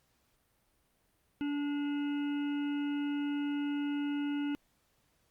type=harmonic tone with a mistuned harmonic; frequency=288.5 Hz; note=D4; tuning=31 cents flat; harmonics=1 / 3 / 5 / 7 / 9 / 10; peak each=-31 / -49 / -48 / -54 / -52 / -51 dBFS; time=1.41-4.55 s; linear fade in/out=0 ms; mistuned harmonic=7; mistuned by=+32 cents; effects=pink hiss -73 dBFS RMS until 5.3 s + Opus 48 kbps